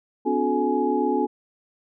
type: tone cluster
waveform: sine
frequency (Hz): 254.1 / 289.5 / 363.2 / 430.6 / 838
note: B3 / D4 / F#4 / A4 / G#5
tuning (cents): +49 / -25 / -32 / -37 / +15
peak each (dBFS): -26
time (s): 0.25-1.27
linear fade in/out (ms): 20
effects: none